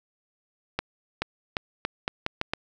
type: accelerating click train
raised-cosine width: 0.3 ms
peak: -10 dBFS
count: 8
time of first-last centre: 0.79-2.535 s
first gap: 430 ms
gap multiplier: 0.81
effects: none